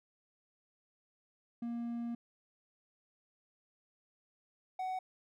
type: tone pair in turn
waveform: triangle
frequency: 235.4 / 747.3 Hz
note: A#3 / F#5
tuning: +17 / +17 cents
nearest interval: octave + minor sixth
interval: 2000 cents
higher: second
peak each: -34 / -33 dBFS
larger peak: second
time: 1.62-2.15 / 4.79-4.99 s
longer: first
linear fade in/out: 5 ms
effects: none